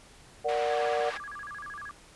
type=chord; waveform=sine; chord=Bb augmented; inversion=none; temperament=equal; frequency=466.2 / 587.3 / 740 Hz; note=Bb4 / D5 / F#5; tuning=0 / 0 / 0 cents; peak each=-30 dBFS; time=0.44-1.11 s; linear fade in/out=20 ms
type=band-pass noise; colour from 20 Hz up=pink; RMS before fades=-39 dBFS; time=0.48-1.18 s; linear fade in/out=10 ms; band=860 to 3000 Hz; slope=12 dB/octave
type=tone with vibrato; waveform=sine; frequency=1396.9 Hz; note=F6; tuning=in tune; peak=-38 dBFS; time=0.7-1.91 s; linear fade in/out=0 ms; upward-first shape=square; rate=13 Hz; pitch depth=300 cents each way
effects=pink hiss -54 dBFS RMS until 2.15 s + resampled to 24000 Hz